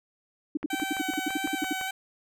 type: tone bursts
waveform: sine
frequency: 300.6 Hz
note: D4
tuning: 40 cents sharp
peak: -24 dBFS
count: 14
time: 0.55-1.729 s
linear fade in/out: 5 ms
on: 22 ms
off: 67 ms
type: click train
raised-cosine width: 0.5 ms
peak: -23 dBFS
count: 8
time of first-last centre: 0.63-1.812 s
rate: 5.92 Hz
type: tone with vibrato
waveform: 15% pulse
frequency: 765 Hz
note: G5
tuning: 42 cents flat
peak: -24 dBFS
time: 0.7-1.91 s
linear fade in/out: 5 ms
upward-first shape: square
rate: 1.7 Hz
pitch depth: 17 cents each way
effects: none